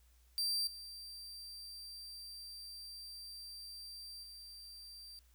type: tone with level steps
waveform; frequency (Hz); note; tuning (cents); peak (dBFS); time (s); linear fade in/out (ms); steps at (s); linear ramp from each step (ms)
40% pulse; 4699; D8; 0; -32 / -46 / -49; 0.38-5.19; 0; 0.67 / 4.23; 2
effects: added 60 Hz sine -64 dBFS peak until 5.34 s + white hiss -73 dBFS RMS until 5.34 s